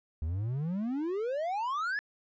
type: exponential sweep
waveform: triangle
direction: up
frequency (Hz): 73.9 to 1754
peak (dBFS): -28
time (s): 0.22-1.99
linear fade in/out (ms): 0
effects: resampled to 16000 Hz